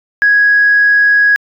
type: tone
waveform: sine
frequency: 1661.2 Hz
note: G#6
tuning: in tune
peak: -5 dBFS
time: 0.22-1.36 s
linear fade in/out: 0 ms
effects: tanh soft clip ceiling -1 dBFS